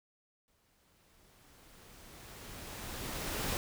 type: noise with exponential growth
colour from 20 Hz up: pink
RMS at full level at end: -34 dBFS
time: 0.48-3.57 s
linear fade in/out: 0 ms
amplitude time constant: 670 ms
effects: none